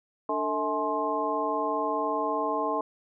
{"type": "tone cluster", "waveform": "sine", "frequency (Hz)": [292.8, 447.5, 643, 847, 1056], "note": ["D4", "A4", "E5", "G#5", "C6"], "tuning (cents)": [-5, 29, -43, 34, 16], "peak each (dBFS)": [-34, -32, -32, -32, -30], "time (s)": [0.29, 2.81], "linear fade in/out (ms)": 2, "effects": []}